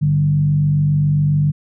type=tone with frequency modulation; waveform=sine; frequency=148.3 Hz; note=D3; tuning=17 cents sharp; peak=-12 dBFS; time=0.01-1.52 s; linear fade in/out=20 ms; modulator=47.3 Hz; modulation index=0.46; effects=none